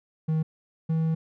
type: tone pair in turn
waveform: triangle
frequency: 158.1 / 161.05 Hz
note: D#3 / E3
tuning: +28 / -40 cents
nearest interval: unison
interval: 32 cents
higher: second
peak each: -20 dBFS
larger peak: neither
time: 0.28-0.43 / 0.89-1.15 s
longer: second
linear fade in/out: 10 ms
effects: none